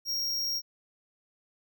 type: tone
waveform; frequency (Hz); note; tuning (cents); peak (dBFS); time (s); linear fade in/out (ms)
square; 5588; F8; 0; -29; 0.05-0.62; 50
effects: none